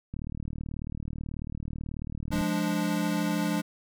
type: click train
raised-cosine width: 5 ms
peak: -23 dBFS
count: 88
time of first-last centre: 0.14-2.412 s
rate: 38.3 Hz
type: chord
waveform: square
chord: D diminished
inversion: first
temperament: equal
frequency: 174.61 / 207.7 / 293.7 Hz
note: F3 / Ab3 / D4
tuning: 0 / 0 / 0 cents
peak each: -31 dBFS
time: 2.31-3.62 s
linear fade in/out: 20 ms
effects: none